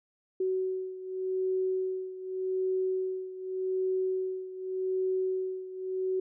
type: beating tone pair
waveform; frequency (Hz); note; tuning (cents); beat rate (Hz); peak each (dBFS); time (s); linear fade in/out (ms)
sine; 374.5 / 375.35; F#4 / F#4; +21 / +25; 0.85; -30 / -34; 0.4-6.2; 5
effects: none